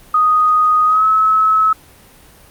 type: tone with pitch glide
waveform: sine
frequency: 1244.5 to 1292.1 Hz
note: D#6 to E6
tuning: 0 to -35 cents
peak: -9 dBFS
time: 0.14-1.73 s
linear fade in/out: 5 ms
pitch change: +65 cents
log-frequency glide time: 0.86-1.05 s
effects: pink hiss -44 dBFS RMS until 2.5 s + Opus 32 kbps